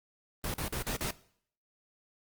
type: noise bursts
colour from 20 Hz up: pink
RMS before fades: -34 dBFS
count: 5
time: 0.44-1.108 s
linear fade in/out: 2 ms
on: 100 ms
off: 42 ms
effects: noise-tail reverb RT60 0.6 s tail -19 dB re dry + Opus 24 kbps